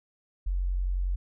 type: tone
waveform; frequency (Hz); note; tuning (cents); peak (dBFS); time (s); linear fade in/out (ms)
sine; 45.5; F#1; -28; -25; 0.46-1.16; 10
effects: none